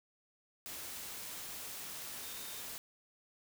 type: tone in noise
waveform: sine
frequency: 3662 Hz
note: A#7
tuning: 32 cents flat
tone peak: -54 dBFS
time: 2.23-2.61 s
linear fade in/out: 0 ms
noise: white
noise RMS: -45 dBFS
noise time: 0.66-2.78 s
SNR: -12 dB
effects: none